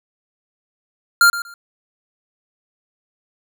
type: tone with echo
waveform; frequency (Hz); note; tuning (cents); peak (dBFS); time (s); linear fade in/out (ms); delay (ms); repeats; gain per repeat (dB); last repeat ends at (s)
square; 1396.9; F6; 0; -9; 1.21-1.3; 2; 120; 2; -14; 1.54
effects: none